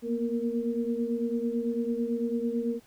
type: tone cluster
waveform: sine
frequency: 231.8 / 240.8 / 465.5 Hz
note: A#3 / B3 / A#4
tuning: -10 / -44 / -2 cents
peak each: -31 dBFS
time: 0.02-2.8 s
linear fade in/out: 50 ms
effects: pink hiss -60 dBFS RMS until 2.86 s